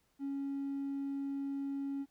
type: tone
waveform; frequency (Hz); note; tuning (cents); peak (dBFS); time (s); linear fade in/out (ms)
triangle; 277.2; C#4; 0; -32; 0.19-2.06; 50
effects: tanh soft clip ceiling -31 dBFS + pink hiss -75 dBFS RMS until 2.1 s